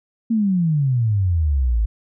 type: exponential sweep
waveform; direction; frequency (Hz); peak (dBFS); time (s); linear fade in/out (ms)
sine; down; 233.1 to 52; -15; 0.3-1.86; 10
effects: none